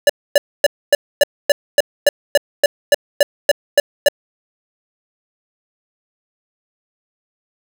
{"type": "tone bursts", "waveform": "square", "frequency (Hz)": 577, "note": "D5", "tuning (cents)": -31, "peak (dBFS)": -7, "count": 15, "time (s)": [0.07, 4.085], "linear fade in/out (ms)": 2, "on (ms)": 25, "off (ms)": 260, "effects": []}